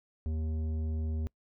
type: tone with tanh clipping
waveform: sine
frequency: 78.8 Hz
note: D#2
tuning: 23 cents sharp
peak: -32 dBFS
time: 0.26-1.27 s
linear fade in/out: 0 ms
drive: 11 dB
effects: noise-tail reverb RT60 0.1 s tail -25 dB re dry